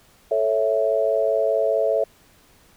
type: chord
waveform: sine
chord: A major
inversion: none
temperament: equal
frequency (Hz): 440 / 554.4 / 659.3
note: A4 / C#5 / E5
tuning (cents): 0 / 0 / 0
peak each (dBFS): -23 / -22 / -21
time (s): 0.31-2.04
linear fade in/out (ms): 5
effects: pink hiss -55 dBFS RMS until 2.76 s